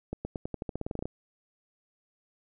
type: accelerating click train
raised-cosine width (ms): 2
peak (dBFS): -20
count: 15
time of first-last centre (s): 0.13-1.055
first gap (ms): 120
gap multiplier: 0.9
effects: none